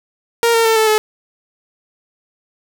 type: tone with pitch steps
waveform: sawtooth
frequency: 466.2 / 456.9 / 447.7 / 438.8 / 430 Hz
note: A#4 / A#4 / A4 / A4 / A4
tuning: 0 / -35 / +30 / -5 / -40 cents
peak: -7 dBFS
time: 0.43-0.98 s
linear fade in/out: 0 ms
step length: 110 ms
effects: none